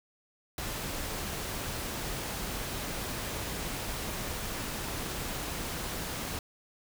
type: noise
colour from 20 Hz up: pink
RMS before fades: -36 dBFS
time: 0.58-6.39 s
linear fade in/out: 2 ms
effects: none